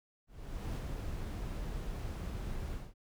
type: noise with ADSR envelope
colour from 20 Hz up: brown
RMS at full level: -36 dBFS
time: 0.27-2.94 s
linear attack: 490 ms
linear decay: 35 ms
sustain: -3 dB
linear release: 210 ms
effects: none